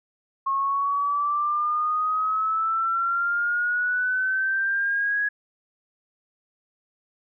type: exponential sweep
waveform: sine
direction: up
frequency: 1083 to 1672 Hz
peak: -21 dBFS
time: 0.46-5.29 s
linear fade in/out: 10 ms
effects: none